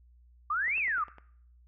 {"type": "exponential two-way sweep", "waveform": "sine", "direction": "up then down", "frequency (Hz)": [1150, 2723, 1150], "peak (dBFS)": -27, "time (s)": [0.5, 1.04], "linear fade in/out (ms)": 5, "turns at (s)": 0.78}
{"type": "click train", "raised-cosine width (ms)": 0.5, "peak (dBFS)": -34, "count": 6, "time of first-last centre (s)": [0.68, 1.184], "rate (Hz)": 9.93}
{"effects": ["noise-tail reverb RT60 0.6 s tail -20 dB re dry", "added 60 Hz sine -56 dBFS peak until 1.67 s"]}